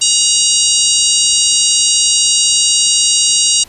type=harmonic tone with a mistuned harmonic; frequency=952 Hz; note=A#5; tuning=36 cents sharp; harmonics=3 / 4 / 5 / 6 / 7 / 8 / 9; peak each=-17 / -17 / -17 / -17 / -17 / -17 / -17 dBFS; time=0.01-3.64 s; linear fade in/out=10 ms; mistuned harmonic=5; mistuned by=-38 cents; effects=pink hiss -41 dBFS RMS until 3.68 s + resampled to 32000 Hz